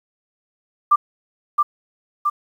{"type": "tone with echo", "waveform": "sine", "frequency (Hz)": 1184, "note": "D6", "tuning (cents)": 14, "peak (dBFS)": -9, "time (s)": [0.91, 0.96], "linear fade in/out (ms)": 10, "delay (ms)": 670, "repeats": 2, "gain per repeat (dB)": -3, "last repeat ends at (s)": 2.3, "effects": ["8-bit"]}